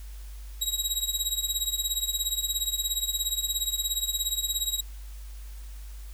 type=tone with tremolo; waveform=20% pulse; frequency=3833 Hz; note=A#7; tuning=47 cents sharp; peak=-17 dBFS; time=0.61-4.81 s; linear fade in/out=10 ms; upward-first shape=triangle; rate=17 Hz; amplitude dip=90%; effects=added 50 Hz sine -38 dBFS peak until 6.13 s + white hiss -54 dBFS RMS until 6.13 s